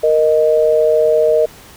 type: tone pair together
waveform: sine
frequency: 466.2 / 620.8 Hz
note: A#4 / D#5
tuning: 0 / -4 cents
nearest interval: perfect fourth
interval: 496 cents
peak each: -12 dBFS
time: 0.03-1.46 s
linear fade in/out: 10 ms
effects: pink hiss -40 dBFS RMS until 1.76 s